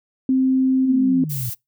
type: tone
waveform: sine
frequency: 261.6 Hz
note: C4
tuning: in tune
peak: -14 dBFS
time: 0.29-1.24 s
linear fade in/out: 2 ms
type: exponential sweep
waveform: sine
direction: down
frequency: 261.6 to 116.54 Hz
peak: -24 dBFS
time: 0.85-1.5 s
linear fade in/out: 10 ms
type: noise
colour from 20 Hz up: violet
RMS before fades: -29 dBFS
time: 1.29-1.55 s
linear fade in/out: 20 ms
effects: noise-tail reverb RT60 0.2 s tail -26 dB re dry